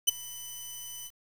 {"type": "tone with ADSR envelope", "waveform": "15% pulse", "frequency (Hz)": 3004, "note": "F#7", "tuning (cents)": 26, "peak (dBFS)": -10, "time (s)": [0.07, 1.11], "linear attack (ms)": 16, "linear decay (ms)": 14, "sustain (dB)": -22, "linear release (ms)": 48, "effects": ["8-bit"]}